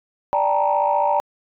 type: tone cluster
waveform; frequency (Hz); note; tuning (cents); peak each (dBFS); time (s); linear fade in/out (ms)
sine; 586 / 794 / 892 / 947; D5 / G5 / A5 / A#5; -4 / +22 / +23 / +27; -21; 0.33-1.2; 0
effects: tanh soft clip ceiling -8 dBFS